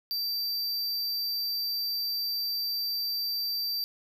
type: tone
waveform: square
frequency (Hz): 4671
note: D8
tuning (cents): -10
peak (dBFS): -29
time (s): 0.11-3.84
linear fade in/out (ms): 0
effects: none